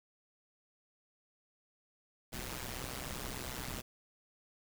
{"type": "noise with amplitude modulation", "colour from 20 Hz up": "pink", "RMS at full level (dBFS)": -38, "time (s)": [2.32, 3.82], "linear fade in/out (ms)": 20, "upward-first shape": "sine", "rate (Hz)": 127, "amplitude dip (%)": 90, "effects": []}